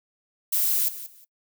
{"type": "noise with echo", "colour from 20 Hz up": "violet", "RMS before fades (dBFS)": -23, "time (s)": [0.52, 0.89], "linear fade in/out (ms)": 10, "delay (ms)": 180, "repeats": 2, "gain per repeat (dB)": -14, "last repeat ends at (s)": 1.25, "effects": ["noise-tail reverb RT60 0.1 s tail -22 dB re dry"]}